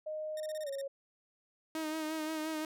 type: tone with pitch glide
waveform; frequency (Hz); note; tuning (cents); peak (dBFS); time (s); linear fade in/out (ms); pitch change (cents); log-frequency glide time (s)
sine; 618 to 550.6; D#5 to C#5; -12 to -12; -36; 0.06-0.88; 10; -200; 0.63-0.69
type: tone bursts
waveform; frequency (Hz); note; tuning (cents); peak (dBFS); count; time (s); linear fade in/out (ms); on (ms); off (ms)
10% pulse; 1838; A#6; -25; -38; 8; 0.37-0.814; 2; 31; 28
type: tone with vibrato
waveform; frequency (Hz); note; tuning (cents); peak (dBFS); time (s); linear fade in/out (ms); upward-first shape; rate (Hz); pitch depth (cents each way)
sawtooth; 313.4; D#4; +13; -31; 1.75-2.65; 2; sine; 5.7; 34
effects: none